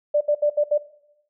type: tone bursts at uneven times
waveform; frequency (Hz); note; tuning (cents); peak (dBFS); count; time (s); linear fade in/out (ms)
sine; 590; D5; +8; -15; 5; 0.14-0.21 / 0.28-0.35 / 0.42-0.5 / 0.57-0.64 / 0.71-0.78; 10
effects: noise-tail reverb RT60 0.8 s tail -17 dB re dry